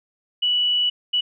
sine tone bursts at uneven times, 2950 Hz, F#7, 6 cents flat, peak -17 dBFS, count 2, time 0.42-0.9 / 1.13-1.21 s, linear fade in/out 10 ms, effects none

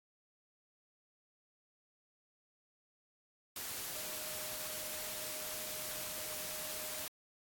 sine tone in noise, 616 Hz, D#5, 17 cents flat, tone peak -52 dBFS, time 3.95-7.06 s, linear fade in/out 2 ms, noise white, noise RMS -42 dBFS, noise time 3.56-7.08 s, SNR -13 dB, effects AAC 64 kbps

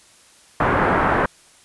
white low-pass noise, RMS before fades -18 dBFS, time 0.6-1.26 s, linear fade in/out 5 ms, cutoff 1500 Hz, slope 24 dB/octave, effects white hiss -51 dBFS RMS until 1.64 s + resampled to 24000 Hz

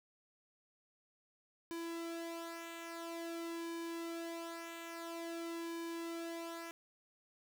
sawtooth tone with flanger, 334.6 Hz, E4, 26 cents sharp, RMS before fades -44 dBFS, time 1.71-6.71 s, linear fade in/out 0 ms, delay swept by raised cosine 1.5 to 2.8 ms, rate 0.49 Hz, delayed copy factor -0.6, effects none

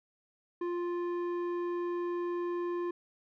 square tone with low-pass filter, 349.4 Hz, F4, 1 cent sharp, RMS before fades -34 dBFS, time 0.61-2.91 s, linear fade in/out 5 ms, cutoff 1200 Hz, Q 0.86, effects none

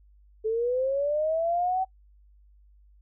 sine linear sweep, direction up, 431.1 to 764 Hz, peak -23 dBFS, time 0.44-1.85 s, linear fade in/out 20 ms, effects noise-tail reverb RT60 0.1 s tail -23 dB re dry + added 50 Hz sine -54 dBFS peak until 3.01 s

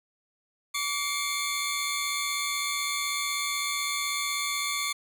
20% pulse tone cluster, 1148 / 2137 / 3520 Hz, D6 / C7 / A7, -40 / +36 / 0 cents, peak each -27 dBFS, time 0.74-4.93 s, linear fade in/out 10 ms, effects none

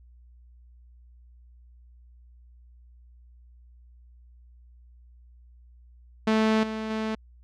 sawtooth tone with level steps, 219 Hz, A3, 8 cents flat, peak -16 / -26 / -23 dBFS, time 6.27-7.15 s, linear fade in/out 5 ms, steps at 6.63 / 6.9 s, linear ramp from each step 5 ms, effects added 60 Hz sine -50 dBFS peak until 7.43 s + low-pass 4000 Hz 12 dB/octave

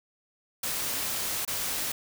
white noise with dropouts, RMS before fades -31 dBFS, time 0.63-1.92 s, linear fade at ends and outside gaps 5 ms, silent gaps 1.451-1.476 s, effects none

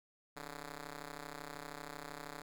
5% pulse ring-modulated tone, 145.4 Hz, D3, 17 cents flat, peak -31 dBFS, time 0.36-2.42 s, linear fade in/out 5 ms, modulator 129 Hz, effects none

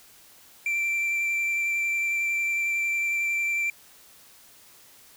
triangle tone with vibrato, 2349 Hz, D7, in tune, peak -22 dBFS, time 0.66-3.7 s, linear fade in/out 2 ms, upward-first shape sine, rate 11 Hz, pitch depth 10 cents each way, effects white hiss -53 dBFS RMS until 5.16 s

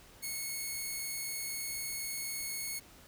5% pulse tone, 2192 Hz, C#7, 20 cents flat, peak -26 dBFS, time 0.22-2.8 s, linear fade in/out 20 ms, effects pink hiss -57 dBFS RMS until 3.07 s

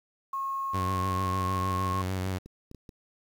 sine tone, 1085 Hz, C#6, 37 cents flat, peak -29 dBFS, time 0.33-2.02 s, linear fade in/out 5 ms
sawtooth tone with vibrato, 93.5 Hz, F#2, 19 cents sharp, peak -25 dBFS, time 0.73-2.39 s, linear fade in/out 20 ms, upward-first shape sine, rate 6.6 Hz, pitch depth 38 cents each way
clicks, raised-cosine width 3 ms, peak -33 dBFS, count 6, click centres 1.934 / 2.269 / 2.46 / 2.714 / 2.747 / 2.892 s
effects 9-bit

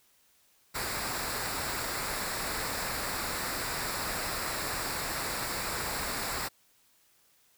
pink noise with comb filter, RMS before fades -34 dBFS, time 0.74-6.49 s, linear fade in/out 20 ms, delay 0.32 ms, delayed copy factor -0.6, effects white hiss -66 dBFS RMS until 7.57 s

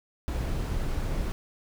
brown noise, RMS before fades -29 dBFS, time 0.28-1.32 s, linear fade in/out 0 ms, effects none

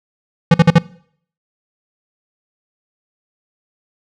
square tone bursts, 167.4 Hz, E3, 27 cents sharp, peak -5 dBFS, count 4, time 0.51-0.785 s, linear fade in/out 5 ms, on 32 ms, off 49 ms, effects noise-tail reverb RT60 0.6 s tail -22 dB re dry + low-pass 4000 Hz 12 dB/octave

